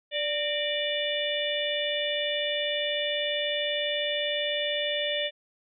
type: harmonic tone with a mistuned harmonic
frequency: 587.3 Hz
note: D5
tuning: in tune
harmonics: 1 / 3 / 4 / 5 / 6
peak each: -30 / -35 / -36 / -32 / -32 dBFS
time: 0.11-5.31 s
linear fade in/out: 50 ms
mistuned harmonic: 3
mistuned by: +71 cents
effects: none